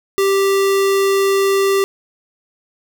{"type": "tone", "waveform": "square", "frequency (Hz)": 392, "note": "G4", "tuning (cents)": 0, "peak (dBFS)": -13, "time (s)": [0.18, 1.84], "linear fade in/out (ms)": 0, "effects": []}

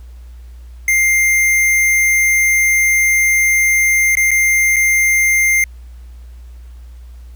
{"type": "tone with dropouts", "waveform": "square", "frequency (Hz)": 2100, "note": "C7", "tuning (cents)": 6, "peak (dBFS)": -11, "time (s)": [0.88, 5.64], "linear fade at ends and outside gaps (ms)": 2, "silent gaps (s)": [[4.153, 4.17], [4.308, 4.314], [4.761, 4.765]], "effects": ["added 60 Hz sine -32 dBFS peak until 7.35 s", "pink hiss -54 dBFS RMS until 7.35 s"]}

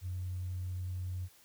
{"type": "tone with tanh clipping", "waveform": "triangle", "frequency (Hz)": 91.1, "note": "F#2", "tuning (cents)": -26, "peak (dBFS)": -35, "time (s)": [0.01, 1.29], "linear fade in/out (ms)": 50, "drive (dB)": 4, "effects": ["white hiss -62 dBFS RMS until 1.44 s"]}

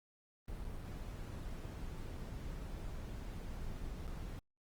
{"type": "noise with dropouts", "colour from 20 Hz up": "brown", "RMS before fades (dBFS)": -44, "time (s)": [0.48, 4.39], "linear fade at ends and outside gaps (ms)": 0, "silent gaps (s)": [[0.644, 0.65], [2.175, 2.179], [4.071, 4.078]], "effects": ["Opus 24 kbps"]}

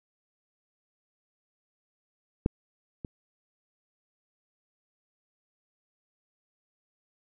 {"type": "clicks", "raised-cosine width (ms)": 3, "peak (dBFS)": [-10, -23], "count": 2, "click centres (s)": [2.461, 3.048], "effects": []}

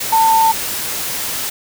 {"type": "tone in noise", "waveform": "sine", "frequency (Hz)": 896, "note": "A5", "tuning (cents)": 31, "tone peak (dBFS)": -9, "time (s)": [0.12, 0.52], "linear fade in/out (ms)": 10, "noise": "white", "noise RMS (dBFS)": -22, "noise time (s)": [0, 1.5], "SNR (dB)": 10, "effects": []}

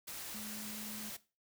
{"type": "tone in noise", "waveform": "sine", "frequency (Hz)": 212.9, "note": "G#3", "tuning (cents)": 43, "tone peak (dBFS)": -46, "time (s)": [0.34, 1.1], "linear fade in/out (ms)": 10, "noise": "white", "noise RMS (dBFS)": -45, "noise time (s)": [0.07, 1.17], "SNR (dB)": -4, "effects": ["noise-tail reverb RT60 0.3 s tail -17 dB re dry"]}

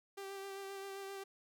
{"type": "tone with vibrato", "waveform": "sawtooth", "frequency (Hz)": 392, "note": "G4", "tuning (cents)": 0, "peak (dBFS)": -40, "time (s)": [0.17, 1.24], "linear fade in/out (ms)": 10, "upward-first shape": "sine", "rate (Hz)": 7.6, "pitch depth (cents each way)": 19, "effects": ["13-bit"]}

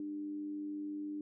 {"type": "tone with amplitude modulation", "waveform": "sine", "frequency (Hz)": 300, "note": "D4", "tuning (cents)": 37, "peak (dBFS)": -36, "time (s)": [0, 1.21], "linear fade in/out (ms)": 2, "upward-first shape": "sine", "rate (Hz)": 93.9, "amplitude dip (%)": 35, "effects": []}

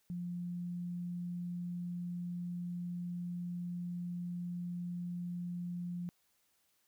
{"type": "tone", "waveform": "sine", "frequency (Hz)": 175.6, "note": "F3", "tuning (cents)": 10, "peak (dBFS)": -37, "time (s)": [0.1, 6.09], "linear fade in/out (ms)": 0, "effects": ["white hiss -75 dBFS RMS until 6.87 s"]}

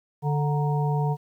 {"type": "harmonic tone with a mistuned harmonic", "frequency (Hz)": 146.83, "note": "D3", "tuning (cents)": 0, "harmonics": [1, 3, 5, 6], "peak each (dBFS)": [-22, -32, -33, -32], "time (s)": [0.22, 1.17], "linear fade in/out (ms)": 50, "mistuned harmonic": 6, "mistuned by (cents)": 98, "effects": ["10-bit"]}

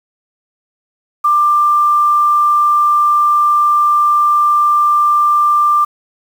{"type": "tone with quantisation", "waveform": "sine", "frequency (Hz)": 1187, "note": "D6", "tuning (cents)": 18, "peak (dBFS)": -8, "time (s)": [1.24, 5.85], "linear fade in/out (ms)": 10, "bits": 6, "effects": []}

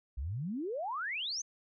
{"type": "exponential sweep", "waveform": "sine", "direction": "up", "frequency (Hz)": [58.27, 6500], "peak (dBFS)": -34, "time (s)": [0.17, 1.42], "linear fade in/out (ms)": 10, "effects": []}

